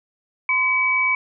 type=tone pair together; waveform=sine; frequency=1031.4 / 2277 Hz; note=C6 / C#7; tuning=-25 / +46 cents; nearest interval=octave + major second; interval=1371 cents; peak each=-24 / -17 dBFS; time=0.49-1.15 s; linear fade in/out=2 ms; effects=none